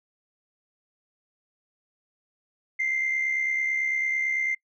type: tone pair together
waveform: sine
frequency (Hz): 2024 / 2093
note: B6 / C7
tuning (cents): +42 / 0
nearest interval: minor second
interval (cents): 58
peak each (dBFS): -32 / -23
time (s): 2.79-4.55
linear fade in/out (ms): 10
effects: noise-tail reverb RT60 0.1 s tail -24 dB re dry + tanh soft clip ceiling -19 dBFS